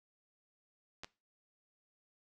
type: clicks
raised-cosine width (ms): 0.2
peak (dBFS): -27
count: 2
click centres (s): 1.035 / 1.045
effects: noise-tail reverb RT60 0.3 s tail -21 dB re dry